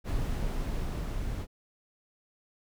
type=noise with level ramp; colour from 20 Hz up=brown; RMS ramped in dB=-30 to -34 dBFS; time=0.04-1.47 s; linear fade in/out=50 ms; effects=none